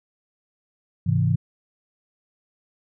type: tone cluster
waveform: sine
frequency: 104.1 / 132.3 / 163.4 Hz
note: G#2 / C3 / E3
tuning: +5 / +20 / -15 cents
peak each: -22 dBFS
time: 1.06-1.36 s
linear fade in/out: 10 ms
effects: none